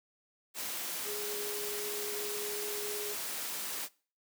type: tone in noise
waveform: sine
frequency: 415.3 Hz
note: G#4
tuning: in tune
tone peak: -39 dBFS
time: 1.04-3.16 s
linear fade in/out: 50 ms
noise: white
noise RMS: -38 dBFS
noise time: 0.54-3.89 s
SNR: -4 dB
effects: noise-tail reverb RT60 0.4 s tail -22 dB re dry + high-pass 200 Hz 12 dB/octave